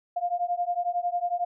sine beating tone pair, 698.5 / 709.5 Hz, F5 / F5, 0 / +27 cents, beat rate 11 Hz, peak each -28 dBFS, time 0.16-1.45 s, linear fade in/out 10 ms, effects none

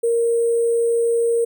sine tone with sample-and-hold, 466.2 Hz, A#4, in tune, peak -15 dBFS, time 0.03-1.45 s, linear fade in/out 10 ms, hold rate 8820 Hz, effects none

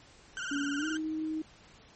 35% pulse tone with vibrato, 1478 Hz, F#6, 2 cents flat, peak -33 dBFS, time 0.37-0.97 s, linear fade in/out 0 ms, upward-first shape sine, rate 19 Hz, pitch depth 110 cents each way
sine tone with pitch glide, 284.5 to 313.9 Hz, C#4 to D#4, +45 to +15 cents, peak -31 dBFS, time 0.51-1.42 s, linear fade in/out 5 ms, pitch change +170 cents, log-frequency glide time 0.77-0.86 s
effects pink hiss -57 dBFS RMS until 1.95 s + MP3 32 kbps

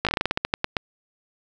slowing click train, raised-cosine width 0.3 ms, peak -5 dBFS, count 14, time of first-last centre 0.05-0.768 s, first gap 17 ms, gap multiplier 1.18, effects none

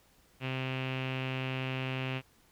sawtooth tone with low-pass filter, 130.81 Hz, C3, in tune, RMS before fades -35 dBFS, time 0.4-2.22 s, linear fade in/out 50 ms, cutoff 2700 Hz, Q 5.5, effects pink hiss -65 dBFS RMS until 2.51 s

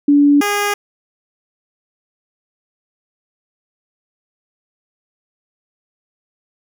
sine / 10% pulse tone pair in turn, 287.7 / 409.6 Hz, D4 / G#4, -36 / -24 cents, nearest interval tritone, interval 612 cents, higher second, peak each -7 dBFS, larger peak neither, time 0.08-0.41 / 0.41-0.74 s, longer neither, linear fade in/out 5 ms, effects none

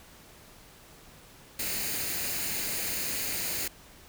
white noise with comb filter, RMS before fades -32 dBFS, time 1.59-3.68 s, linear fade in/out 5 ms, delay 0.44 ms, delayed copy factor +0.5, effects pink hiss -53 dBFS RMS until 4.08 s

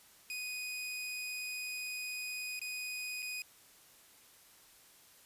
sawtooth tone with dropouts, 2489 Hz, D#7, in tune, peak -35 dBFS, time 0.3-3.42 s, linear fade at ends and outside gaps 1 ms, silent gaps 2.593-2.615 / 3.222-3.226 s, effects white hiss -61 dBFS RMS until 5.25 s + resampled to 32000 Hz

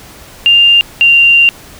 sine tone pair in turn, 2797 / 2776 Hz, F7 / F7, +2 / -11 cents, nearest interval unison, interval 13 cents, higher first, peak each -3 dBFS, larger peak neither, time 0.46-0.81 / 1.01-1.49 s, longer second, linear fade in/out 0 ms, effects pink hiss -35 dBFS RMS until 1.79 s

